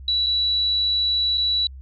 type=tone with dropouts; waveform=sine; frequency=3933 Hz; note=B7; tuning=8 cents flat; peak=-18 dBFS; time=0.08-1.67 s; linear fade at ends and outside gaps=2 ms; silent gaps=0.263-0.267 / 1.374-1.379 s; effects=added 66 Hz sine -36 dBFS peak until 1.81 s